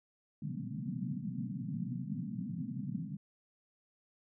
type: band-pass noise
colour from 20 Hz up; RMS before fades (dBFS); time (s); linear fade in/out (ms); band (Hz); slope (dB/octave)
pink; -39; 0.42-3.17; 5; 120 to 260; 96
effects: none